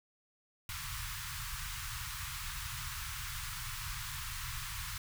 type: band-stop noise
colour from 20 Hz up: pink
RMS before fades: -41 dBFS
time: 0.69-4.98 s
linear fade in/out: 2 ms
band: 140 to 1000 Hz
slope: 48 dB/octave
effects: none